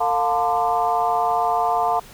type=tone cluster; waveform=sine; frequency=451.5 / 707 / 887 / 1025 / 1188 Hz; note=A4 / F5 / A5 / C6 / D6; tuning=+45 / +21 / +14 / -36 / +20 cents; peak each=-29 / -20 / -23 / -25 / -28 dBFS; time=0-2 s; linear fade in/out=10 ms; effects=pink hiss -44 dBFS RMS until 2.13 s